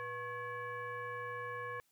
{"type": "tone with frequency modulation", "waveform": "sine", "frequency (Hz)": 1093, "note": "C#6", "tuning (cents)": -25, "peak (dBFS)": -39, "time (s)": [0, 1.8], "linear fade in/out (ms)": 0, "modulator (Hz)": 604, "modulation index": 1.3, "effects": ["white hiss -75 dBFS RMS until 1.91 s"]}